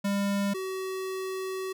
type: tone pair in turn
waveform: square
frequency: 200 / 378.4 Hz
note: G3 / F#4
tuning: +35 / +39 cents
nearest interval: major seventh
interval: 1104 cents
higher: second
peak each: -26 / -32 dBFS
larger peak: first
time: 0.04-0.54 / 0.54-1.73 s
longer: second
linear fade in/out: 10 ms
effects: none